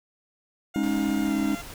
15% pulse tone with pitch glide, 710 to 689.4 Hz, F5 to F5, +28 to -23 cents, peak -30 dBFS, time 0.74-1.62 s, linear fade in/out 10 ms, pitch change -51 cents, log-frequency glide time 1.23-1.34 s
triangle chord, Ab suspended fourth, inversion none, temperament equal with one note detuned, 207.7 / 275 / 311.1 Hz, Ab3 / Db4 / Eb4, 0 / -14 / 0 cents, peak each -25 dBFS, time 0.76-1.55 s, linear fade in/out 0 ms
pink noise, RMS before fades -41 dBFS, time 0.83-1.74 s, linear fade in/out 2 ms
effects none

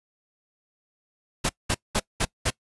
pink noise bursts, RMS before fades -23 dBFS, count 5, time 1.44-2.505 s, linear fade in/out 10 ms, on 53 ms, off 200 ms, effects noise-tail reverb RT60 0.1 s tail -23 dB re dry + resampled to 24000 Hz

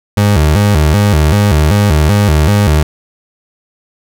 30% pulse tone with vibrato, 88.5 Hz, F2, 23 cents sharp, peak -4 dBFS, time 0.17-2.83 s, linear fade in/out 5 ms, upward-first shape square, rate 2.6 Hz, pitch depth 260 cents each way, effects none

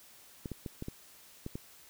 clicks, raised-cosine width 3 ms, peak -25 dBFS, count 7, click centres 0.458 / 0.517 / 0.662 / 0.824 / 0.884 / 1.464 / 1.555 s, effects white hiss -57 dBFS RMS until 1.89 s

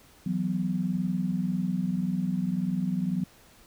sine chord, E suspended second, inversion none, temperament equal, 164.81 / 185 / 246.9 Hz, E3 / F#3 / B3, 0 / 0 / 0 cents, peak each -32 / -27 / -33 dBFS, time 0.26-3.24 s, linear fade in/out 5 ms, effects pink hiss -56 dBFS RMS until 3.66 s

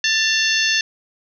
harmonic tone with a mistuned harmonic, 883 Hz, A5, 6 cents sharp, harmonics 2 / 3 / 4 / 5 / 6 / 7, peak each -20 / -22 / -23 / -24 / -25 / -25 dBFS, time 0.04-0.81 s, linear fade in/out 2 ms, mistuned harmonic 3, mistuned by +55 cents, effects none

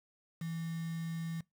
sine tone with quantisation, 164.81 Hz, E3, in tune, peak -36 dBFS, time 0.41-1.41 s, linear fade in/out 5 ms, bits 8, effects noise-tail reverb RT60 0.2 s tail -23 dB re dry

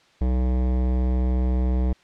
sine tone with hard clipping, 62.9 Hz, B1, 32 cents sharp, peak -21 dBFS, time 0.21-1.93 s, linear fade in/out 5 ms, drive 17 dB, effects white hiss -57 dBFS RMS until 2.03 s + low-pass 4000 Hz 12 dB/octave

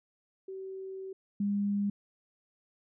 sine tone pair in turn, 382.2 / 202.5 Hz, G4 / G#3, -44 / -43 cents, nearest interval major seventh, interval 1099 cents, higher first, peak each -38 / -27 dBFS, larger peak second, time 0.48-1.13 / 1.4-1.9 s, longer first, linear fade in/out 5 ms, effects none

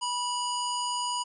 harmonic tone, 977 Hz, B5, 19 cents flat, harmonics 1 / 3 / 5 / 7 / 9, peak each -30 / -35 / -37 / -38 / -40 dBFS, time 0.01-1.24 s, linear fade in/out 20 ms, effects none

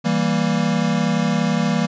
square chord, E diminished, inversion none, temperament equal with one note detuned, 164.05 / 196 / 233.1 Hz, E3 / G3 / Bb3, -8 / 0 / 0 cents, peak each -22 dBFS, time 0.04-1.87 s, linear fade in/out 20 ms, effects resampled to 16000 Hz

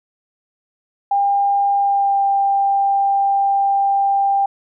sine tone with pitch glide, 801 to 792.7 Hz, G5 to G5, +37 to +19 cents, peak -13 dBFS, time 1.11-4.46 s, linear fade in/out 5 ms, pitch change -18 cents, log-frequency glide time 1.78-2.22 s, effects none

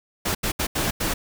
pink noise bursts at uneven times, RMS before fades -24 dBFS, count 5, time 0.25-0.35 / 0.43-0.52 / 0.59-0.67 / 0.75-0.91 / 1-1.14 s, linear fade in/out 10 ms, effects none

